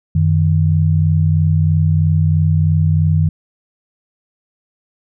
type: tone pair together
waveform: sine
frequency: 92.5 / 155.57 Hz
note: F#2 / D#3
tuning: 0 / 0 cents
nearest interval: major sixth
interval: 900 cents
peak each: -13 dBFS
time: 0.15-3.29 s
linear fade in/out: 5 ms
effects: none